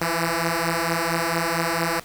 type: beating tone pair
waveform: 5% pulse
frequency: 164.81 / 169.21 Hz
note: E3 / E3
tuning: 0 / +46 cents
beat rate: 4.4 Hz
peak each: -13 dBFS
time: 0.01-2 s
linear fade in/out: 5 ms
effects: pink hiss -45 dBFS RMS until 2.04 s